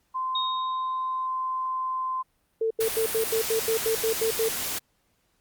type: tone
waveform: sine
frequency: 1036 Hz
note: C6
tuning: 17 cents flat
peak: -26 dBFS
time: 0.14-2.23 s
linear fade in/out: 20 ms
type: tone with exponential decay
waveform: sine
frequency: 3729 Hz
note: A#7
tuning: in tune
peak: -25 dBFS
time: 0.35-1.27 s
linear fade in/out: 5 ms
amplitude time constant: 200 ms
type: tone bursts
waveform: sine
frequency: 447.7 Hz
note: A4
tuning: 30 cents sharp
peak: -22 dBFS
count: 11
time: 2.61-4.486 s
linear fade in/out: 5 ms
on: 96 ms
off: 82 ms
type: noise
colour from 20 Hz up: white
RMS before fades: -30 dBFS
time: 2.8-4.79 s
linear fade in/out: 10 ms
effects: pink hiss -70 dBFS RMS until 5.4 s + Opus 48 kbps